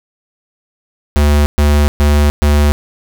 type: tone bursts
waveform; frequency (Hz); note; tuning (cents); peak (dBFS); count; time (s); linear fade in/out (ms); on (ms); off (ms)
square; 73.42; D2; 0; -8; 4; 1.16-2.72; 0; 300; 120
effects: none